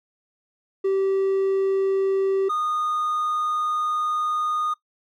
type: tone pair in turn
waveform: triangle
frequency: 387.4 / 1229.9 Hz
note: G4 / D#6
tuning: -20 / -20 cents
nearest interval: octave + minor sixth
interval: 2000 cents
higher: second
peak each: -16 / -20 dBFS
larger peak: first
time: 0.84-2.49 / 2.49-4.74 s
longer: second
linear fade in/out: 10 ms
effects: noise-tail reverb RT60 0.1 s tail -17 dB re dry + tanh soft clip ceiling -12 dBFS